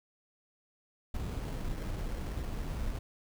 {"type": "noise with sample-and-hold", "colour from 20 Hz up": "brown", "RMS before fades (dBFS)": -36, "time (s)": [1.14, 2.99], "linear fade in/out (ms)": 5, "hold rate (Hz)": 3675, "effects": []}